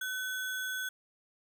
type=tone with sample-and-hold; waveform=sine; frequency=1513 Hz; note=F#6; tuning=38 cents sharp; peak=-33 dBFS; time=0.01-0.89 s; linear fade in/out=5 ms; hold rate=4900 Hz; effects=none